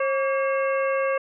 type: harmonic tone with a mistuned harmonic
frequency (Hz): 539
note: C#5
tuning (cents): -49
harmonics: 1 / 2 / 3 / 4 / 5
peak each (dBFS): -22 / -28 / -32 / -34 / -36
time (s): 0-1.18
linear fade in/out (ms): 5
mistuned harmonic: 2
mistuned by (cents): +99
effects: none